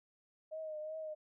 sine tone with vibrato, 622.3 Hz, D#5, in tune, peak -40 dBFS, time 0.51-1.15 s, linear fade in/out 20 ms, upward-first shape triangle, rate 2.7 Hz, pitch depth 45 cents each way, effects none

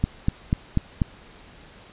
click train, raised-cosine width 5 ms, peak -7 dBFS, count 5, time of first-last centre 0.04-1.018 s, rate 4.09 Hz, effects pink hiss -48 dBFS RMS until 1.92 s + resampled to 8000 Hz

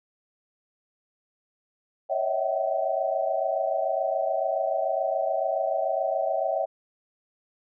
sine tone cluster, 556 / 638 / 665 / 763 Hz, C#5 / D#5 / E5 / G5, +5 / +43 / +15 / -47 cents, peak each -29 dBFS, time 2.09-6.66 s, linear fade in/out 20 ms, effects none

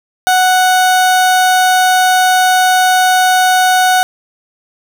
30% pulse tone, 740 Hz, F#5, in tune, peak -5 dBFS, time 0.27-4.03 s, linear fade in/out 0 ms, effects none

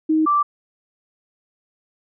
sine tone pair in turn, 314 / 1170.9 Hz, D#4 / D6, +16 / -6 cents, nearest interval octave + major seventh, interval 2278 cents, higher second, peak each -14 dBFS, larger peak neither, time 0.09-0.26 / 0.26-0.43 s, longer neither, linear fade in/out 10 ms, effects none

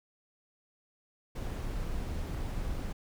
brown noise, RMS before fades -35 dBFS, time 1.35-2.93 s, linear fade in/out 10 ms, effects none

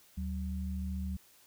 sine tone pair together, 74.26 / 188 Hz, D2 / F#3, +20 / +28 cents, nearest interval octave + major third, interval 1608 cents, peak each -35 / -38 dBFS, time 0.17-1.17 s, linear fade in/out 10 ms, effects white hiss -62 dBFS RMS until 1.46 s

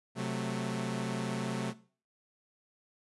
sawtooth chord, F# diminished, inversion second, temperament equal, 130.81 / 185 / 220 Hz, C3 / F#3 / A3, 0 / 0 / 0 cents, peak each -33 dBFS, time 0.15-1.74 s, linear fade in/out 50 ms, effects noise-tail reverb RT60 0.4 s tail -17 dB re dry + resampled to 24000 Hz

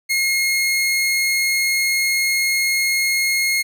sawtooth tone, 2152 Hz, C7, 48 cents sharp, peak -13 dBFS, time 0.09-3.63 s, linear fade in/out 20 ms, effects none

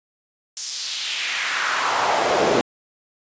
brown noise with high-pass filter sweep, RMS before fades -22 dBFS, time 0.57-2.61 s, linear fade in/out 0 ms, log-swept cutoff 6300 to 390 Hz, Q 2, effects resampled to 16000 Hz

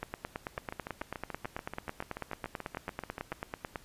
two click trains, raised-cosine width 0.5 ms, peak -20 / -23 dBFS, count 35 / 20, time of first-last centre 0.03-3.758 / 0.58-3.326 s, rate 9.12 / 6.92 Hz, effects pink hiss -58 dBFS RMS until 3.84 s + resampled to 32000 Hz

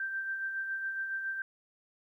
sine tone with tremolo, 1568 Hz, G6, in tune, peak -31 dBFS, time 0-1.42 s, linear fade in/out 2 ms, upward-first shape sine, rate 7.2 Hz, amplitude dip 40%, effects 12-bit

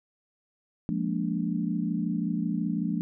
sine chord, Bb dominant seventh, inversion second, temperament equal with one note detuned, 174.61 / 207.7 / 233.1 / 291.1 Hz, F3 / Ab3 / Bb3 / D4, 0 / 0 / 0 / -15 cents, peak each -30 / -31 / -32 / -33 dBFS, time 0.89-3.01 s, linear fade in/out 0 ms, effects none

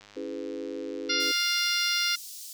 click train, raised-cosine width 0.2 ms, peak -33 dBFS, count 131, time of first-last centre 0.01-1.285 s, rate 102 Hz
sine chord, C# minor seventh, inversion none, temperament equal with one note detuned, 277.2 / 329.6 / 415.3 / 504.8 Hz, C#4 / E4 / G#4 / B4, 0 / 0 / 0 / +38 cents, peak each -38 dBFS, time 0.16-1.32 s, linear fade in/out 10 ms
harmonic tone, 701 Hz, F5, 6 cents sharp, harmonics 2 / 3 / 4 / 5 / 6 / 7 / 8, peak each -32 / -32 / -32 / -32 / -32 / -32 / -32 dBFS, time 1.09-2.16 s, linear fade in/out 10 ms
pink high-pass noise, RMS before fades -42 dBFS, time 1.2-2.53 s, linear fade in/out 2 ms, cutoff 4500 Hz, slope 24 dB/octave
effects none

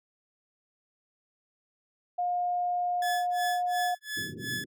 sine tone with pitch glide, 712 to 717 Hz, F5 to F5, +33 to +45 cents, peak -26 dBFS, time 2.18-3.95 s, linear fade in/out 10 ms, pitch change +12 cents, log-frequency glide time 2.91-3.76 s
sawtooth tone with tremolo, 1714 Hz, A6, 46 cents flat, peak -27 dBFS, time 3.02-4.64 s, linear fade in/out 2 ms, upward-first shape sine, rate 2.8 Hz, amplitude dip 100%
pink band-pass noise, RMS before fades -41 dBFS, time 4.16-4.66 s, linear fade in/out 20 ms, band 100 to 400 Hz, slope 48 dB/octave
effects none

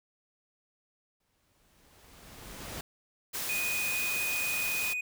pink noise with exponential growth, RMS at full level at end -38 dBFS, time 1.2-2.81 s, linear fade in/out 5 ms, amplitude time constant 350 ms
white noise, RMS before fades -35 dBFS, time 3.33-4.94 s, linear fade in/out 20 ms
triangle tone, 2485 Hz, D#7, 3 cents flat, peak -29 dBFS, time 3.49-5.01 s, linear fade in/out 5 ms
effects none

